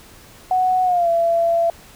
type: tone with pitch glide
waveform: sine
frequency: 740 to 674.7 Hz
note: F#5 to E5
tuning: 0 to +40 cents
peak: -14 dBFS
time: 0.51-1.7 s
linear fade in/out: 2 ms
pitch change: -160 cents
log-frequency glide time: 0.84-1.09 s
effects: pink hiss -45 dBFS RMS until 1.95 s